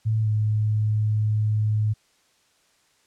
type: tone with pitch glide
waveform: sine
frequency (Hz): 110 to 107.18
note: A2 to A2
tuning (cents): 0 to -45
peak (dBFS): -19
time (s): 0.05-1.94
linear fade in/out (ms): 20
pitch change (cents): -45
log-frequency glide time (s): 0.22-0.28
effects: white hiss -63 dBFS RMS until 3.06 s + low-pass 8000 Hz 12 dB/octave